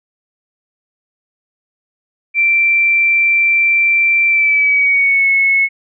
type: tone with pitch glide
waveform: sine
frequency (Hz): 2349 to 2192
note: D7 to C#7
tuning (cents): 0 to -20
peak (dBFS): -9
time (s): 2.34-5.69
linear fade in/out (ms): 50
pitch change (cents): -120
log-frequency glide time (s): 4.27-5.29
effects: none